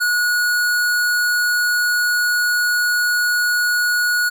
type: tone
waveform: square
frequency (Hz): 1456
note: F#6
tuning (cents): -28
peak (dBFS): -16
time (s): 0-4.3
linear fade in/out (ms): 20
effects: none